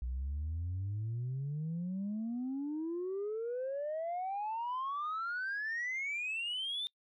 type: exponential sweep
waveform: sine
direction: up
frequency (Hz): 59.5 to 3616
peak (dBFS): -33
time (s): 0.02-6.87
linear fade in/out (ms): 0
effects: noise-tail reverb RT60 0.1 s tail -24 dB re dry + tanh soft clip ceiling -32 dBFS